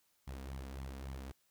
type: tone with flanger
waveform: sawtooth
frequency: 66.8 Hz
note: C2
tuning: 36 cents sharp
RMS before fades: -45 dBFS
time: 0.27-1.32 s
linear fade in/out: 10 ms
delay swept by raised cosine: 0.92 to 4.32 ms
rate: 3.6 Hz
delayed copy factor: +0.6
effects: white hiss -75 dBFS RMS until 1.5 s